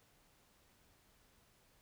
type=silence; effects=pink hiss -70 dBFS RMS until 1.81 s